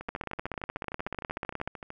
two click trains, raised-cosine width 0.5 ms, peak -17 / -24 dBFS, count 27 / 26, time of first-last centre 0.09-1.675 / 0.01-1.904 s, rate 16.4 / 13.2 Hz, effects none

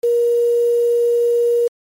sine tone with quantisation, 474.3 Hz, A#4, 30 cents sharp, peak -12 dBFS, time 0.03-1.68 s, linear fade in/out 10 ms, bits 6, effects MP3 64 kbps

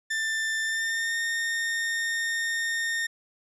40% pulse tone with pitch glide, 1780 to 1833.2 Hz, A6 to A#6, +20 to -29 cents, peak -25 dBFS, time 0.1-3.07 s, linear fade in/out 10 ms, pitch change +51 cents, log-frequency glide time 0.62-1.16 s, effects resampled to 24000 Hz

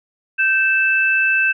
sine tone pair together, 1556.2 / 2637 Hz, G6 / E7, -13 / 0 cents, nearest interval major sixth, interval 913 cents, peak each -16 dBFS, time 0.38-1.53 s, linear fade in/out 20 ms, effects none

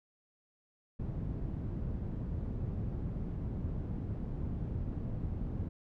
white low-pass noise, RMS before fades -37 dBFS, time 0.99-5.69 s, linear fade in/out 10 ms, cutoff 140 Hz, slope 12 dB/octave, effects none

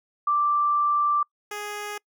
sine / 10% pulse tone pair in turn, 1174.7 / 415.3 Hz, D6 / G#4, 0 / 0 cents, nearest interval octave + tritone, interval 1800 cents, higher first, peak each -19 / -23 dBFS, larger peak first, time 0.27-1.23 / 1.51-1.98 s, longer first, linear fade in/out 5 ms, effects noise-tail reverb RT60 0.1 s tail -26 dB re dry

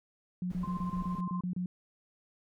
sine tone bursts, 180.1 Hz, F#3, 46 cents flat, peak -31 dBFS, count 10, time 0.42-1.66 s, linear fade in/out 2 ms, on 97 ms, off 30 ms
brown noise, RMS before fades -46 dBFS, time 0.5-1.21 s, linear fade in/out 5 ms
sine tone with tremolo, 1046.5 Hz, C6, in tune, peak -37 dBFS, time 0.63-1.41 s, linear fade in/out 5 ms, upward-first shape sine, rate 17 Hz, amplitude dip 55%
effects none

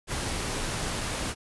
pink noise, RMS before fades -31 dBFS, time 0.07-1.35 s, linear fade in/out 50 ms, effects resampled to 24000 Hz

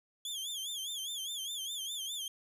sawtooth tone with vibrato, 3335 Hz, G#7, 7 cents sharp, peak -34 dBFS, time 0.25-2.28 s, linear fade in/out 2 ms, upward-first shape sine, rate 4.9 Hz, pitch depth 130 cents each way, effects resampled to 32000 Hz

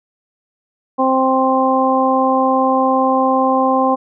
harmonic tone, 262.5 Hz, C4, 6 cents sharp, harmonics 1 / 2 / 3 / 4, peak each -17 / -17 / -17 / -17 dBFS, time 0.98-3.96 s, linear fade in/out 20 ms, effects none

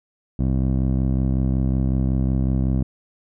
15% pulse tone with low-pass filter, 65.41 Hz, C2, in tune, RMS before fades -20 dBFS, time 0.39-2.83 s, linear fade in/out 5 ms, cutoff 330 Hz, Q 0.71, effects none

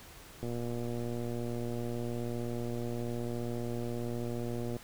click train, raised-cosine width 2 ms, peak -25 dBFS, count 517, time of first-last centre 0.43-4.766 s, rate 119 Hz, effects pink hiss -52 dBFS RMS until 4.83 s

